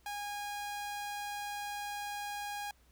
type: tone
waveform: sawtooth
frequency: 820 Hz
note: G#5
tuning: 22 cents flat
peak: -34 dBFS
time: 0.06-2.71 s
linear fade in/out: 2 ms
effects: added 60 Hz sine -65 dBFS peak until 2.91 s + pink hiss -69 dBFS RMS until 2.91 s